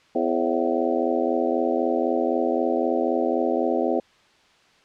harmonic tone with a mistuned harmonic, 83.9 Hz, E2, 31 cents sharp, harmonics 3 / 4 / 5 / 6 / 7 / 8 / 9, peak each -27 / -26 / -27 / -27 / -32 / -28 / -30 dBFS, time 0.15-4 s, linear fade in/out 5 ms, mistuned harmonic 6, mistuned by +96 cents, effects white hiss -57 dBFS RMS until 4.84 s + low-pass 4000 Hz 12 dB/octave

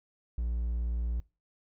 triangle tone, 58.6 Hz, A#1, 10 cents sharp, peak -27 dBFS, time 0.38-1.2 s, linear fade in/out 0 ms, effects noise-tail reverb RT60 0.3 s tail -22 dB re dry

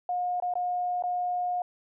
sine tone with dropouts, 717 Hz, F5, 45 cents sharp, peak -26 dBFS, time 0.09-1.62 s, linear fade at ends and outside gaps 2 ms, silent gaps 0.401-0.423 / 0.538-0.554 / 1.024-1.037 s, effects none

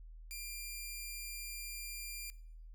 10% pulse tone, 2388 Hz, D7, 28 cents sharp, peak -34 dBFS, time 0.31-2.3 s, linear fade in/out 0 ms, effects noise-tail reverb RT60 0.7 s tail -20 dB re dry + added 40 Hz sine -49 dBFS peak until 2.74 s

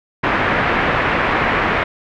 white low-pass noise, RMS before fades -17 dBFS, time 0.23-1.84 s, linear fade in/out 10 ms, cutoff 2100 Hz, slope 24 dB/octave, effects none

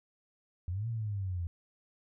sine exponential two-way sweep, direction up then down, 84 to 117.9 to 84 Hz, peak -32 dBFS, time 0.68-1.47 s, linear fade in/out 0 ms, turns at 0.88 s, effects none

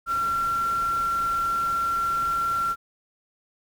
sine tone in noise, 1365 Hz, F6, 40 cents flat, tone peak -22 dBFS, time 0.06-2.76 s, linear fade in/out 50 ms, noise pink, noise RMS -40 dBFS, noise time 0.06-2.76 s, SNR +15 dB, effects none

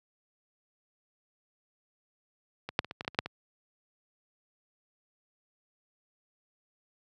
clicks, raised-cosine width 0.3 ms, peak -20 / -6 / -27 / -22 / -19 / -28 / -14 / -30 / -7 / -20 dBFS, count 10, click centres 2.69 / 2.791 / 2.846 / 2.911 / 3.009 / 3.048 / 3.079 / 3.147 / 3.189 / 3.26 s, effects high-pass 80 Hz 12 dB/octave

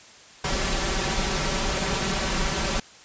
pink noise with comb filter, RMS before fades -25 dBFS, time 0.44-2.8 s, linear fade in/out 5 ms, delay 5.2 ms, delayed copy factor +0.65, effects white hiss -48 dBFS RMS until 3.04 s + resampled to 16000 Hz

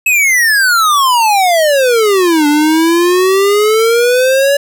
square exponential two-way sweep, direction down then up, 2615 to 291.1 to 571 Hz, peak -8 dBFS, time 0.06-4.57 s, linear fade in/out 5 ms, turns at 2.47 s, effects none

